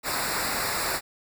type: noise with comb filter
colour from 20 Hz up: pink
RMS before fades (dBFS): -28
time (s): 0.03-1.01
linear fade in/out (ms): 50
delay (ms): 0.32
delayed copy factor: -0.8
effects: none